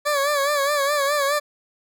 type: tone with vibrato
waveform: 20% pulse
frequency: 572 Hz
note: D5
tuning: 46 cents flat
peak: -14 dBFS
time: 0.05-1.4 s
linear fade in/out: 20 ms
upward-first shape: sine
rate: 4.8 Hz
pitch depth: 71 cents each way
effects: none